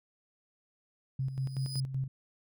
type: tone with tremolo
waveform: sine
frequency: 133.1 Hz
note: C3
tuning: 30 cents sharp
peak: -29 dBFS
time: 1.19-2.08 s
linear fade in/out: 5 ms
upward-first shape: square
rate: 5.3 Hz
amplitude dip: 60%
type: tone with exponential growth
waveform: 35% pulse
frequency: 4978 Hz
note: D#8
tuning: in tune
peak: -34 dBFS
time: 1.2-1.8 s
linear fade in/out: 1 ms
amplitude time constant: 130 ms
effects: none